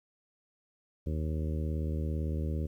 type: harmonic tone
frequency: 77.78 Hz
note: D#2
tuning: in tune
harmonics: 1 / 2 / 3 / 4 / 5 / 6 / 7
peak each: -31 / -37 / -41 / -43 / -45 / -47 / -48 dBFS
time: 1.06-2.67 s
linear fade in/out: 10 ms
effects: 11-bit